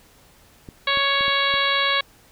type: clicks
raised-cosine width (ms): 3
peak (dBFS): -24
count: 5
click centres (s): 0.688 / 0.973 / 1.209 / 1.281 / 1.54
type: harmonic tone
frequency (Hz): 556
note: C#5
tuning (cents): +5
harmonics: 1 / 2 / 3 / 4 / 5 / 6 / 7 / 8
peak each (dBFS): -29 / -24 / -25 / -25 / -30 / -26 / -25 / -34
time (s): 0.87-2.01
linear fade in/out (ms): 5
effects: pink hiss -53 dBFS RMS until 2.31 s